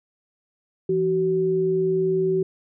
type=tone pair together; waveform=sine; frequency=167.81 / 377.8 Hz; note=E3 / F#4; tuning=+31 / +36 cents; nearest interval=octave + major second; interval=1405 cents; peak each=-27 / -19 dBFS; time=0.89-2.43 s; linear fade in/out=5 ms; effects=none